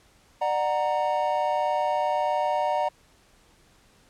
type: chord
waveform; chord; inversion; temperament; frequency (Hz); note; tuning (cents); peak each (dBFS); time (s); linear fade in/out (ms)
triangle; D augmented; none; equal with one note detuned; 598.6 / 740 / 932.3; D5 / F#5 / A#5; +33 / 0 / 0; -25; 0.41-2.89; 10
effects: pink hiss -59 dBFS RMS until 4.09 s + low-pass 10000 Hz 12 dB/octave